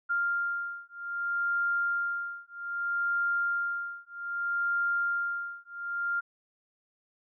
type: beating tone pair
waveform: sine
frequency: 1396.9 / 1397.53 Hz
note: F6 / F6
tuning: 0 / +1 cents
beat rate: 0.63 Hz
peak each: -31 dBFS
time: 0.09-6.21 s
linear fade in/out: 20 ms
effects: none